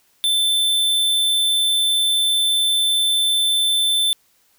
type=tone; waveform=square; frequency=3537 Hz; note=A7; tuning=8 cents sharp; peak=-16 dBFS; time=0.24-4.13 s; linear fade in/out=0 ms; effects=white hiss -60 dBFS RMS until 4.58 s